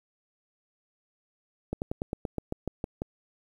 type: slowing click train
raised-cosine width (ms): 2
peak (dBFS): -17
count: 11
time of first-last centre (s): 1.73-3.019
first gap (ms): 89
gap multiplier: 1.08
effects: 9-bit